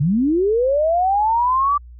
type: linear sweep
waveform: sine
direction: up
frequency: 130 to 1174.7 Hz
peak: -14 dBFS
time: 0-1.78 s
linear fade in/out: 10 ms
effects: added 60 Hz sine -37 dBFS peak until 1.99 s